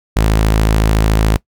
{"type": "tone", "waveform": "sawtooth", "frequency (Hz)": 53.8, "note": "A1", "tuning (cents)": -38, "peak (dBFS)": -6, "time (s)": [0.16, 1.37], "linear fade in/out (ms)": 10, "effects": ["noise-tail reverb RT60 0.1 s tail -21 dB re dry"]}